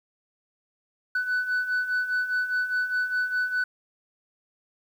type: beating tone pair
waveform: sine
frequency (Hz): 1491 / 1495.9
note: F#6 / F#6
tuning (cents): +13 / +19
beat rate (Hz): 4.9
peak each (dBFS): -28 / -23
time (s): 1.15-3.64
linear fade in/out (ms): 5
effects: tanh soft clip ceiling -21 dBFS + 9-bit